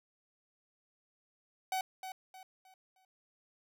45% pulse tone with echo, 754 Hz, F#5, 32 cents sharp, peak -32 dBFS, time 1.72-1.81 s, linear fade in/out 2 ms, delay 310 ms, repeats 4, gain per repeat -9 dB, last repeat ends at 3.05 s, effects none

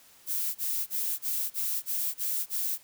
violet noise bursts, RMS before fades -30 dBFS, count 8, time 0.26-2.783 s, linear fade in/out 50 ms, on 290 ms, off 29 ms, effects white hiss -57 dBFS RMS until 2.83 s

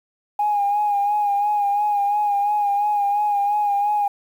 sine tone with vibrato, 821 Hz, G#5, 20 cents flat, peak -16 dBFS, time 0.39-4.08 s, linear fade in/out 5 ms, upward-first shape sine, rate 2.9 Hz, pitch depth 37 cents each way, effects tanh soft clip ceiling -12 dBFS + 8-bit

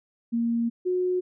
sine tone pair in turn, 233 / 364.2 Hz, A#3 / F#4, -1 / -27 cents, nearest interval minor sixth, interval 774 cents, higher second, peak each -22 dBFS, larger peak neither, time 0.32-0.7 / 0.85-1.21 s, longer first, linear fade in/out 20 ms, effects none

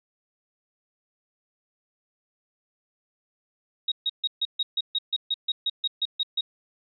sine tone bursts, 3781 Hz, A#7, 24 cents sharp, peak -22 dBFS, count 15, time 3.88-6.41 s, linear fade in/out 5 ms, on 38 ms, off 140 ms, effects none

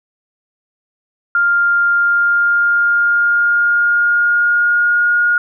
sine tone with pitch glide, 1400 to 1431.1 Hz, F6 to F6, +4 to +42 cents, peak -10 dBFS, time 1.35-5.38 s, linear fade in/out 2 ms, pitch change +38 cents, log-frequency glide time 1.92-5.11 s, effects none

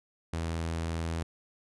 sawtooth tone, 82.41 Hz, E2, in tune, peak -27 dBFS, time 0.33-1.23 s, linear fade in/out 5 ms, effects resampled to 24000 Hz

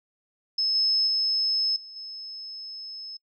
sine tone with level steps, 5200 Hz, E8, 24 cents flat, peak -22 / -20 / -22 / -41 / -36 dBFS, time 0.58-3.17 s, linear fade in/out 5 ms, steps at 0.75 / 1.07 / 1.76 / 1.96 s, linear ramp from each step 2 ms, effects noise-tail reverb RT60 0.1 s tail -26 dB re dry

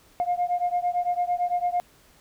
sine beating tone pair, 706 / 714.9 Hz, F5 / F5, +19 / +40 cents, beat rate 8.9 Hz, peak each -24 / -25 dBFS, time 0.2-1.8 s, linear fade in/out 0 ms, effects tanh soft clip ceiling -17 dBFS + pink hiss -57 dBFS RMS until 2.2 s

